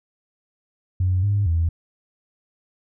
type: tone with pitch steps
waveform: sine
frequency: 92 / 101.7 / 82.9 Hz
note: F#2 / G#2 / E2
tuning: -9 / -36 / +10 cents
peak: -16 dBFS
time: 1-1.69 s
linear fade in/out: 5 ms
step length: 230 ms
effects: tanh soft clip ceiling -12 dBFS